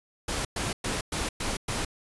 pink noise bursts, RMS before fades -30 dBFS, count 6, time 0.28-1.85 s, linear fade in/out 5 ms, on 170 ms, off 110 ms, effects resampled to 24000 Hz

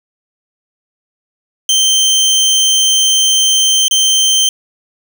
25% pulse tone with dropouts, 3122 Hz, G7, 8 cents flat, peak -5 dBFS, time 1.69-4.49 s, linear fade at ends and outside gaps 2 ms, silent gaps 3.882-3.91 s, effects none

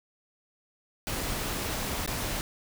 pink noise with dropouts, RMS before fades -32 dBFS, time 1.07-2.41 s, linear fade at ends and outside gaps 0 ms, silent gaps 2.061-2.076 s, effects none

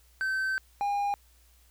triangle tone pair in turn, 1543 / 810.3 Hz, G6 / G#5, -28 / -43 cents, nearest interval major seventh, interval 1115 cents, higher first, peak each -25 / -24 dBFS, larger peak second, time 0.21-0.58 / 0.81-1.14 s, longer first, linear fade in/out 0 ms, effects added 60 Hz sine -59 dBFS peak until 1.7 s + white hiss -64 dBFS RMS until 1.7 s

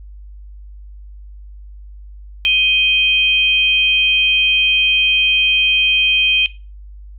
sine tone pair together, 2500 / 3150 Hz, D#7 / G7, +8 / +8 cents, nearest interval major third, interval 400 cents, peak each -14 dBFS, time 2.45-6.46 s, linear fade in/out 0 ms, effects noise-tail reverb RT60 0.3 s tail -17 dB re dry + added 50 Hz sine -33 dBFS peak until 7.18 s

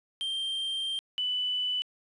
triangle / sine tone pair in turn, 3166 / 2987 Hz, G7 / F#7, +17 / +16 cents, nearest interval minor second, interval 101 cents, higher first, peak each -28 / -27 dBFS, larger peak second, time 0.21-0.99 / 1.18-1.82 s, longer first, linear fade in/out 0 ms, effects resampled to 24000 Hz + 10-bit

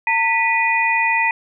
sine tone cluster, 907 / 1966 / 2465 Hz, A#5 / B6 / D#7, -48 / -8 / -17 cents, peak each -19 dBFS, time 0.07-1.31 s, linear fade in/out 2 ms, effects none

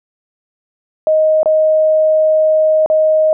sine tone with dropouts, 625 Hz, D#5, 8 cents sharp, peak -8 dBFS, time 1.07-3.33 s, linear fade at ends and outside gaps 1 ms, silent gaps 1.431-1.458 / 2.861-2.9 s, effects none

